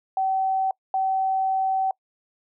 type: tone bursts at uneven times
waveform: sine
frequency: 765 Hz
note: G5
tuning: 42 cents flat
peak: -20 dBFS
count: 2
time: 0.17-0.71 / 0.94-1.91 s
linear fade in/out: 2 ms
effects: noise-tail reverb RT60 0.1 s tail -26 dB re dry